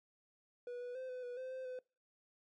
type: tone with pitch steps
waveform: triangle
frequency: 487.4 / 490.7 / 517 / 504 / 489.3 / 516 / 519 / 507 Hz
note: B4 / B4 / C5 / B4 / B4 / C5 / C5 / B4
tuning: -23 / -11 / -21 / +35 / -16 / -24 / -14 / +45 cents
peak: -40 dBFS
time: 0.67-1.79 s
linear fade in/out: 2 ms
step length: 140 ms
effects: noise-tail reverb RT60 0.3 s tail -24 dB re dry + MP3 48 kbps